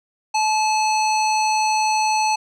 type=tone with low-pass filter; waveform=square; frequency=864 Hz; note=A5; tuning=32 cents flat; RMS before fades=-19 dBFS; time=0.34-2.36 s; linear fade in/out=10 ms; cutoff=6200 Hz; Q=1.8; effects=none